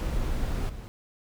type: noise with level steps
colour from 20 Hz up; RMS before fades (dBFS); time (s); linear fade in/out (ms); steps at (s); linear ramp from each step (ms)
brown; -28 / -38; 0-0.88; 0; 0.69; 5
effects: none